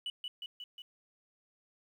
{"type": "tone with echo", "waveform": "sine", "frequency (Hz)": 2960, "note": "F#7", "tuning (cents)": 0, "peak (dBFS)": -33, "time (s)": [0.06, 0.1], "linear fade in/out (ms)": 2, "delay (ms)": 180, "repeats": 4, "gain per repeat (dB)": -3, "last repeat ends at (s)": 0.82, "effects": ["tanh soft clip ceiling -33 dBFS", "11-bit"]}